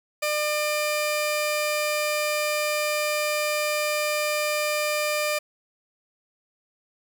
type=tone pair together; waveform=sawtooth; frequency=600 / 1200 Hz; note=D5 / D6; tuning=+37 / +37 cents; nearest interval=octave; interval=1200 cents; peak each=-21 dBFS; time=0.22-5.39 s; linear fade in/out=10 ms; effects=9-bit